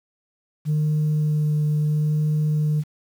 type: tone with vibrato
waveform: sine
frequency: 151.6 Hz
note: D#3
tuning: 45 cents flat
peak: -16 dBFS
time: 0.65-2.84 s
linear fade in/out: 50 ms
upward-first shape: sine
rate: 0.74 Hz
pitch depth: 11 cents each way
effects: tanh soft clip ceiling -16 dBFS + 8-bit